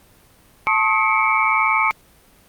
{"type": "tone cluster", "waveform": "sine", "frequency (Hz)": [882, 1077, 1268, 2180, 2301], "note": ["A5", "C6", "D#6", "C#7", "D7"], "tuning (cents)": [4, 50, 32, -29, -36], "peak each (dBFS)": -21, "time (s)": [0.67, 1.91], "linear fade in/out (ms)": 0, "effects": ["pink hiss -52 dBFS RMS until 2.48 s", "Opus 32 kbps"]}